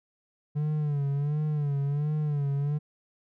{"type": "tone with vibrato", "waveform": "triangle", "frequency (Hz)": 146.1, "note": "D3", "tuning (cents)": -9, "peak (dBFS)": -23, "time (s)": [0.55, 2.79], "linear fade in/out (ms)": 20, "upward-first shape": "sine", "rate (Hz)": 1.4, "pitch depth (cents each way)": 78, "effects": []}